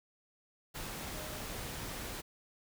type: tone in noise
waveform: sine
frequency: 614 Hz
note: D#5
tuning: 23 cents flat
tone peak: -49 dBFS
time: 1.14-1.41 s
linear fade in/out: 20 ms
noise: pink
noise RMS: -42 dBFS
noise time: 0.74-2.22 s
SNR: -10 dB
effects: none